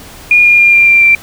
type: tone with pitch steps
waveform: sine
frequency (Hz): 2431 / 2416 / 2400 / 2385 / 2370 / 2355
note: D#7 / D7 / D7 / D7 / D7 / D7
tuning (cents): -41 / +48 / +37 / +26 / +15 / +4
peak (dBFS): -3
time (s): 0.31-1.15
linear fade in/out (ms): 2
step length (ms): 140
effects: pink hiss -33 dBFS RMS until 1.22 s